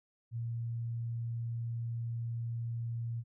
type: tone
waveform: sine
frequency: 116.6 Hz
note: A#2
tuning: 1 cent sharp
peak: -34 dBFS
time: 0.31-3.24 s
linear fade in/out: 50 ms
effects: none